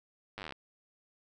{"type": "slowing click train", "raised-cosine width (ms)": 0.3, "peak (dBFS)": -25, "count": 13, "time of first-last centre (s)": [0.38, 0.523], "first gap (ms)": 9, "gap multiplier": 1.05, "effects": []}